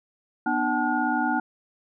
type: tone cluster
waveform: sine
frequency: 244.1 / 301.5 / 756 / 866 / 1437 Hz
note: B3 / D4 / F#5 / A5 / F6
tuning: -20 / +46 / +37 / -28 / +49 cents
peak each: -28 dBFS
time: 0.46-1.4 s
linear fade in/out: 5 ms
effects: none